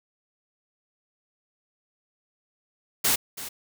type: noise with echo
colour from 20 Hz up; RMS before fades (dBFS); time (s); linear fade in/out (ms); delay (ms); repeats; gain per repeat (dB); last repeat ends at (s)
white; -22; 3.04-3.16; 10; 330; 1; -14; 3.49
effects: none